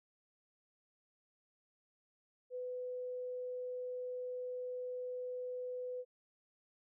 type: tone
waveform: sine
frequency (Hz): 500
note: B4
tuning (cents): +21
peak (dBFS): -39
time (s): 2.5-6.05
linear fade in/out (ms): 50
effects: none